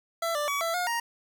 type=tone with pitch steps; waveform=25% pulse; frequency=668 / 590 / 1135 / 666 / 716 / 936 Hz; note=E5 / D5 / C#6 / E5 / F5 / A#5; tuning=+23 / +8 / +41 / +18 / +43 / +7 cents; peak=-23 dBFS; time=0.22-1 s; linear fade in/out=5 ms; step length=130 ms; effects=9-bit